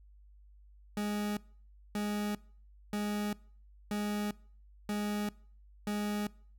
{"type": "tone bursts", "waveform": "40% pulse", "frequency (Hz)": 207.7, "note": "G#3", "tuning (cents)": 0, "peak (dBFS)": -31, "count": 6, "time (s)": [0.97, 6.27], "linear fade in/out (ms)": 2, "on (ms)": 400, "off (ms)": 580, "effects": ["noise-tail reverb RT60 0.5 s tail -23 dB re dry", "added 50 Hz sine -55 dBFS peak until 6.58 s"]}